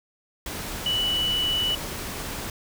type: tone in noise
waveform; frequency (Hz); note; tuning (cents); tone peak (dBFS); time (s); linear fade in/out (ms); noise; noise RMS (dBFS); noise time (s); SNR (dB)
sine; 2960; F#7; 0; -22; 0.86-1.75; 2; pink; -33; 0.46-2.5; +8
effects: none